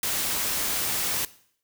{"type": "noise", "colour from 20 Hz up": "white", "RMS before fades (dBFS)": -27, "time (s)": [0.03, 1.25], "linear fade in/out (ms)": 2, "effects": ["noise-tail reverb RT60 0.6 s tail -18 dB re dry"]}